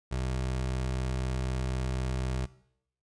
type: tone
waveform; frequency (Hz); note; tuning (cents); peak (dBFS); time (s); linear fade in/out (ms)
25% pulse; 64; C2; -38; -26; 0.11-2.46; 10
effects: noise-tail reverb RT60 0.7 s tail -18 dB re dry + resampled to 22050 Hz